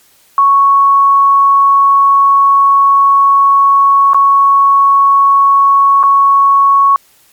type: tone with dropouts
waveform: sine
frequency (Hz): 1108.7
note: C#6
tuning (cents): 0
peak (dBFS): -4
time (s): 0.38-6.96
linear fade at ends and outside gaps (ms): 1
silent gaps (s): 4.134-4.145 / 6.03-6.036
effects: white hiss -48 dBFS RMS until 7.32 s + MP3 96 kbps